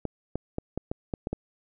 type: clicks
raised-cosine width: 2 ms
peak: -16 dBFS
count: 8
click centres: 0.053 / 0.356 / 0.584 / 0.776 / 0.915 / 1.138 / 1.271 / 1.33 s
effects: none